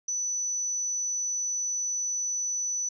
sine tone, 5970 Hz, F#8, 15 cents sharp, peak -27 dBFS, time 0.08-2.89 s, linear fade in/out 5 ms, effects none

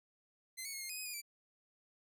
10% pulse tone with pitch steps, 2063 / 2220 / 2165 / 2125 / 2496 / 2518 / 2453 / 2329 Hz, C7 / C#7 / C#7 / C7 / D#7 / D#7 / D#7 / D7, -25 / +2 / -41 / +26 / +5 / +20 / -25 / -15 cents, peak -33 dBFS, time 0.57-1.218 s, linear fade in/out 20 ms, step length 81 ms, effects none

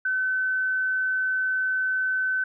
sine tone, 1521 Hz, F#6, 47 cents sharp, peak -22 dBFS, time 0.05-2.44 s, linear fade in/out 5 ms, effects none

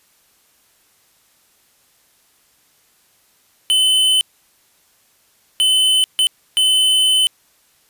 square tone bursts at uneven times, 3036 Hz, F#7, 44 cents sharp, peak -12 dBFS, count 4, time 3.7-4.21 / 5.6-6.04 / 6.19-6.27 / 6.57-7.27 s, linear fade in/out 0 ms, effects white hiss -57 dBFS RMS until 7.89 s + resampled to 32000 Hz

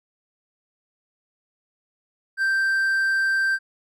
triangle tone, 1568 Hz, G6, in tune, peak -17 dBFS, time 2.37-3.59 s, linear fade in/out 50 ms, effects none

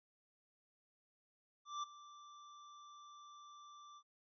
square tone with ADSR envelope, 1174.7 Hz, D6, in tune, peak -39 dBFS, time 1.65-4.03 s, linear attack 180 ms, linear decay 14 ms, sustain -17 dB, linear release 60 ms, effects resampled to 16000 Hz

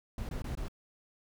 brown noise bursts, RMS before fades -37 dBFS, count 4, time 0.18-0.683 s, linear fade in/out 2 ms, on 110 ms, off 21 ms, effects none

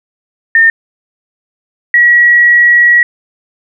sine tone pair in turn, 1818 / 1919.2 Hz, A#6 / A#6, -44 / +50 cents, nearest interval minor second, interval 94 cents, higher second, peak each -3 dBFS, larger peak neither, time 0.55-0.7 / 1.94-3.03 s, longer second, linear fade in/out 2 ms, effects none

